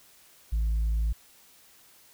sine tone with tanh clipping, 55 Hz, A1, in tune, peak -24 dBFS, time 0.52-1.13 s, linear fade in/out 10 ms, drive 1 dB, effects white hiss -57 dBFS RMS until 2.13 s

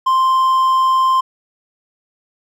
triangle tone, 1046.5 Hz, C6, in tune, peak -9 dBFS, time 0.06-1.21 s, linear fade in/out 10 ms, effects none

